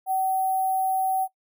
sine tone with sample-and-hold, 760 Hz, F#5, 46 cents sharp, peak -21 dBFS, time 0.06-1.28 s, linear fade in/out 50 ms, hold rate 11025 Hz, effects noise-tail reverb RT60 0.1 s tail -20 dB re dry

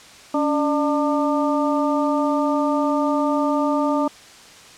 harmonic tone with a mistuned harmonic, 299.4 Hz, D4, 33 cents sharp, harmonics 1 / 2 / 3 / 4, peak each -20 / -23 / -25 / -26 dBFS, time 0.34-4.08 s, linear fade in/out 5 ms, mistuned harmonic 1, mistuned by -90 cents, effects white hiss -44 dBFS RMS until 4.77 s + low-pass 7000 Hz 12 dB/octave

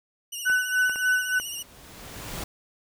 15% pulse tone with vibrato, 2878 Hz, F#7, 49 cents flat, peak -25 dBFS, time 0.32-1.63 s, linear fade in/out 10 ms, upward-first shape sine, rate 15 Hz, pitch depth 57 cents each way
sine tone with tremolo, 1500 Hz, F#6, 23 cents sharp, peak -18 dBFS, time 0.45-1.4 s, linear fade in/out 20 ms, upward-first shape sine, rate 3.4 Hz, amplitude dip 75%
clicks, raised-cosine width 0.5 ms, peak -23 dBFS, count 4, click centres 0.499 / 0.896 / 0.959 / 1.399 s
pink noise with exponential growth, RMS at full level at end -33 dBFS, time 0.78-2.44 s, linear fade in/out 5 ms, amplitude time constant 360 ms
effects none

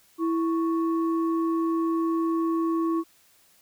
sine tone pair together, 329.6 / 1108.6 Hz, E4 / C#6, 0 / 0 cents, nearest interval octave + major sixth, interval 2100 cents, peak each -22 / -31 dBFS, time 0.18-3.04 s, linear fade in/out 50 ms, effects tanh soft clip ceiling -15 dBFS + white hiss -60 dBFS RMS until 3.61 s

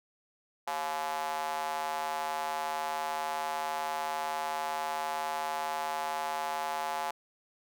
square tone with high-pass filter, 77.78 Hz, D#2, in tune, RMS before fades -34 dBFS, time 0.67-7.11 s, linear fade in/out 5 ms, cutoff 810 Hz, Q 4.2, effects none

